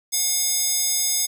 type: tone with high-pass filter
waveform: square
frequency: 719 Hz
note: F#5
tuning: 50 cents flat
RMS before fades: -22 dBFS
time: 0.12-1.27 s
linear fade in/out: 20 ms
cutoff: 6200 Hz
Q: 1.6
effects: none